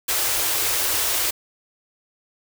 white band-stop noise, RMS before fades -22 dBFS, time 0.08-1.31 s, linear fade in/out 10 ms, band 120 to 300 Hz, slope 48 dB/octave, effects none

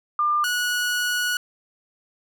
sine / sawtooth tone pair in turn, 1199 / 1463.7 Hz, D6 / F#6, +36 / -19 cents, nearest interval minor third, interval 345 cents, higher second, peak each -18 dBFS, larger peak neither, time 0.19-0.44 / 0.44-1.37 s, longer second, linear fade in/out 2 ms, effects none

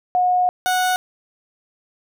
sine / 30% pulse tone pair in turn, 725 / 736 Hz, F#5 / F#5, -35 / -9 cents, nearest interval unison, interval 26 cents, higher second, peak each -14 dBFS, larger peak neither, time 0.15-0.49 / 0.66-0.96 s, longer first, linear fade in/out 0 ms, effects none

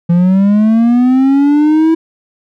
triangle linear sweep, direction up, 168.9 to 327.4 Hz, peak -4 dBFS, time 0.09-1.95 s, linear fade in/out 10 ms, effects none

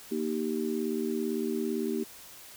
sine chord, Eb major, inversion second, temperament just, 233.3 / 311.1 / 388.9 Hz, Bb3 / Eb4 / G4, +2 / 0 / -14 cents, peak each -32 / -34 / -32 dBFS, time 0.11-2.04 s, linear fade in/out 10 ms, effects white hiss -49 dBFS RMS until 2.56 s

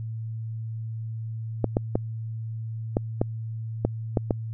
clicks, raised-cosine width 2 ms, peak -8 dBFS, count 8, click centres 1.643 / 1.769 / 1.955 / 2.969 / 3.215 / 3.85 / 4.172 / 4.308 s, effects added 112 Hz sine -30 dBFS peak until 4.53 s

